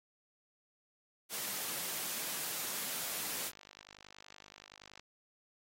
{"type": "high-pass noise", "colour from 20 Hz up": "white", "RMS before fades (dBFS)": -39, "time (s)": [1.29, 3.52], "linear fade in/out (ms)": 50, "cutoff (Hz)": 130, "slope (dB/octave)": 24}
{"type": "click train", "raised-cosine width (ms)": 0.2, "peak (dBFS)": -34, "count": 103, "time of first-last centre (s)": [2.98, 4.996], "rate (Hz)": 50.6}
{"effects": ["AAC 48 kbps"]}